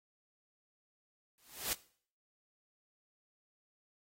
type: noise with exponential growth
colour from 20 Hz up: white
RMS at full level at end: -32 dBFS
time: 1.38-1.73 s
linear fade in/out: 0 ms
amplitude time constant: 76 ms
effects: noise-tail reverb RT60 0.5 s tail -19 dB re dry + AAC 48 kbps